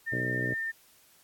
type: tone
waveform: sine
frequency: 1806 Hz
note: A6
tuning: 45 cents sharp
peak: -30 dBFS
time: 0.06-0.72 s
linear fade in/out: 20 ms
type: harmonic tone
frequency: 62 Hz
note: B1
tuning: 7 cents sharp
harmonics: 2 / 3 / 4 / 5 / 6 / 7 / 8 / 9 / 10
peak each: -34 / -42 / -39 / -38 / -42 / -40 / -46 / -45 / -45 dBFS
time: 0.12-0.54 s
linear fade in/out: 5 ms
effects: white hiss -61 dBFS RMS until 1.23 s + AAC 64 kbps

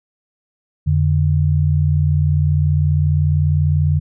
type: tone pair together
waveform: sine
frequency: 87.3 / 147.42 Hz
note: F2 / D3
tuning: 0 / +7 cents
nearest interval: major sixth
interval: 907 cents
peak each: -15 dBFS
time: 0.86-4 s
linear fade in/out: 20 ms
effects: none

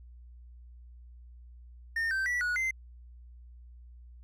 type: tone with pitch steps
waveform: triangle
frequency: 1824 / 1555 / 1953 / 1460 / 2075 Hz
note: A#6 / G6 / B6 / F#6 / C7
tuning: -38 / -14 / -20 / -24 / -15 cents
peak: -26 dBFS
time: 1.96-2.71 s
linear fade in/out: 5 ms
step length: 150 ms
effects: added 60 Hz sine -48 dBFS peak until 4.23 s

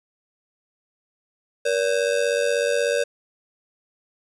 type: ring-modulated tone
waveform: square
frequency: 523.3 Hz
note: C5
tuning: in tune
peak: -17 dBFS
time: 1.65-3.04 s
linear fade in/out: 10 ms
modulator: 48.2 Hz
effects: resampled to 24000 Hz + 8-bit

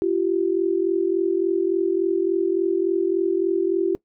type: tone pair together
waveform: sine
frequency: 341.6 / 385.1 Hz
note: F4 / G4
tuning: -38 / -31 cents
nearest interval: major second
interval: 207 cents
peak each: -21 dBFS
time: 0.02-3.95 s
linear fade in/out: 0 ms
effects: noise-tail reverb RT60 0.1 s tail -21 dB re dry

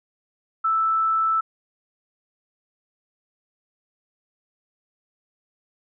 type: tone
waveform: sine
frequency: 1318.5 Hz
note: E6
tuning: in tune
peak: -18 dBFS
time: 0.64-1.41 s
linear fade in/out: 10 ms
effects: none

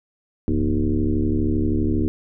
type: tone with frequency modulation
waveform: sine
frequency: 166.2 Hz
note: E3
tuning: 15 cents sharp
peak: -17 dBFS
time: 0.48-2.08 s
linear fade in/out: 0 ms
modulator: 72.6 Hz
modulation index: 2.7
effects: none

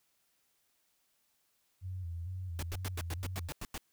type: tone with vibrato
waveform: sine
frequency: 88.5 Hz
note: F2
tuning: 23 cents sharp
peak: -37 dBFS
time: 1.81-3.51 s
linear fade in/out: 50 ms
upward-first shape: square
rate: 2.2 Hz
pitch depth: 76 cents each way
type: noise bursts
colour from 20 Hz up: pink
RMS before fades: -40 dBFS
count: 10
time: 2.59-3.778 s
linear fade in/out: 0 ms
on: 36 ms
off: 92 ms
effects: white hiss -75 dBFS RMS until 3.92 s

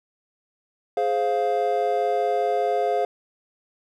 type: chord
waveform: triangle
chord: F minor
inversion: first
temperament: just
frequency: 419.1 / 523.8 / 698.5 Hz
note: Ab4 / C5 / F5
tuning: +16 / +2 / 0 cents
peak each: -23 / -24 / -21 dBFS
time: 0.97-3.05 s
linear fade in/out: 2 ms
effects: none

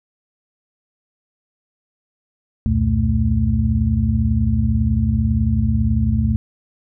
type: tone cluster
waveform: sine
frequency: 68.6 / 86.7 / 118.7 / 219.5 Hz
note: C#2 / F2 / A#2 / A3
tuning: -17 / -12 / +32 / -4 cents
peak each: -20 dBFS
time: 2.66-6.36 s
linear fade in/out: 0 ms
effects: none

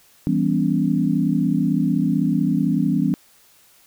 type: chord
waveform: sine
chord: C# half-diminished seventh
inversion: first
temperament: equal with one note detuned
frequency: 164.81 / 196 / 246.9 / 282.8 Hz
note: E3 / G3 / B3 / C#4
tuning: 0 / 0 / 0 / +35 cents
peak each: -22 dBFS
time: 0.27-3.14 s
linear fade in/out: 0 ms
effects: white hiss -54 dBFS RMS until 3.86 s

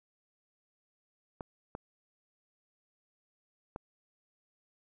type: clicks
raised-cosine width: 1 ms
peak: -25 dBFS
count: 3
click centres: 1.408 / 1.751 / 3.761 s
effects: none

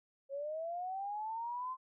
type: linear sweep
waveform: sine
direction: up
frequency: 540 to 1046.5 Hz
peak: -37 dBFS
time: 0.29-1.77 s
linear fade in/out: 50 ms
effects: none

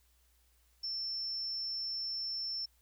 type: tone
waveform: sine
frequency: 5370 Hz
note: E8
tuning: 31 cents sharp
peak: -35 dBFS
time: 0.83-2.66 s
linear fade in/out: 10 ms
effects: added 60 Hz sine -68 dBFS peak until 2.81 s + white hiss -72 dBFS RMS until 2.81 s

